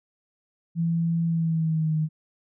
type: tone with pitch glide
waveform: sine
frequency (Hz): 166.9 to 155.72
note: E3 to D#3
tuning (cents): +22 to +2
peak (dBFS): -21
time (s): 0.75-2.09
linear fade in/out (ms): 50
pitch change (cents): -120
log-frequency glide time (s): 1.25-1.97
effects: none